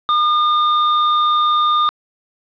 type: tone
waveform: square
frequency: 1213 Hz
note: D#6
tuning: 44 cents flat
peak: -13 dBFS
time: 0.09-1.89 s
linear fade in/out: 0 ms
effects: resampled to 11025 Hz + 7-bit